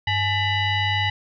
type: tone with frequency modulation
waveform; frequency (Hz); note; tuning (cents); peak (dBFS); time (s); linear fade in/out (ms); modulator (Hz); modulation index
sine; 1046.5; C6; 0; -19; 0.07-1.1; 5; 948; 2.4
effects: none